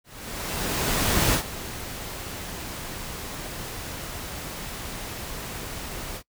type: noise with ADSR envelope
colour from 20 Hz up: pink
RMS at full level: -21 dBFS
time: 0.04-6.23 s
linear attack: 1300 ms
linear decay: 82 ms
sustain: -14 dB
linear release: 71 ms
effects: noise-tail reverb RT60 0.1 s tail -23 dB re dry